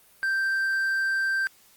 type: tone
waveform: triangle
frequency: 1568 Hz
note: G6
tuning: in tune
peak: -21 dBFS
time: 0.23-1.47 s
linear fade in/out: 0 ms
effects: white hiss -57 dBFS RMS until 1.76 s + Opus 32 kbps